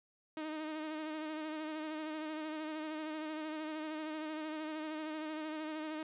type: tone with vibrato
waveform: sawtooth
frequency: 310.3 Hz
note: D#4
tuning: 5 cents flat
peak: -35 dBFS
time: 0.37-6.03 s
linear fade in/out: 2 ms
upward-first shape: sine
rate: 13 Hz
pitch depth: 34 cents each way
effects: resampled to 8000 Hz + 12-bit